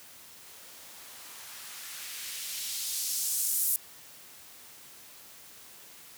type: noise with band-pass filter sweep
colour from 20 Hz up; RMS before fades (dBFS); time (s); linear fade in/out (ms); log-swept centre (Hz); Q
violet; -35; 0.46-3.76; 0; 300 to 11000; 1
effects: white hiss -51 dBFS RMS until 6.17 s + high-pass 60 Hz 12 dB/octave